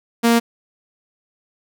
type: tone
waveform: sawtooth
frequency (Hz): 233.1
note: A#3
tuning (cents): 0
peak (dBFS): -8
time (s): 0.23-0.4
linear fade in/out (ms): 20
effects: none